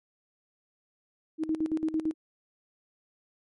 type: tone with tremolo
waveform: sine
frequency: 316 Hz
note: D#4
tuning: 27 cents sharp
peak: -24 dBFS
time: 1.38-2.14 s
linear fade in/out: 50 ms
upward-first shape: square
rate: 8.9 Hz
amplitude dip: 75%
effects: MP3 48 kbps